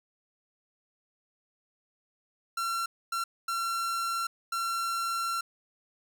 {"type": "tone bursts at uneven times", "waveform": "45% pulse", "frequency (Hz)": 1361, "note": "F6", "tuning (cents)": -45, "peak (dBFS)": -29, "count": 4, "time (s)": [[2.57, 2.86], [3.12, 3.24], [3.48, 4.27], [4.52, 5.41]], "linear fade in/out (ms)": 5, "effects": []}